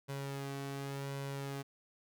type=tone with flanger; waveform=sawtooth; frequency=138.59 Hz; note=C#3; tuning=in tune; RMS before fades=-41 dBFS; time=0.08-1.63 s; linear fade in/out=20 ms; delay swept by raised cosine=2 to 2.66 ms; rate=0.9 Hz; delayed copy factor=+0.5; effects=none